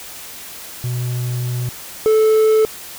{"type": "tone pair in turn", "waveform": "triangle", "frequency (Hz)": [123.47, 436.3], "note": ["B2", "A4"], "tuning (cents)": [0, -15], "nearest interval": "octave + minor seventh", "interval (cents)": 2185, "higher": "second", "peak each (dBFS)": [-17, -8], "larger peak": "second", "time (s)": [[0.84, 1.69], [2.06, 2.65]], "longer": "first", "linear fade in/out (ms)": 0, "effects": ["white hiss -34 dBFS RMS until 2.98 s"]}